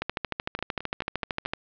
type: two click trains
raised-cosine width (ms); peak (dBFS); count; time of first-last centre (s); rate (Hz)
0.3; -20 / -11; 5 / 21; 0.59-1.452 / 0.02-1.535; 4.64 / 13.2
effects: low-pass 4000 Hz 12 dB/octave